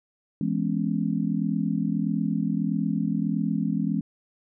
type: chord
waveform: sine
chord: C# minor seventh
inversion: first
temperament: just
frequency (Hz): 166.31 / 207.9 / 249.5 / 277.2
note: E3 / G#3 / B3 / C#4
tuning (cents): +16 / +2 / +18 / 0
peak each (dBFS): -28 / -26 / -31 / -30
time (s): 0.41-4.01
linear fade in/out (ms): 2
effects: none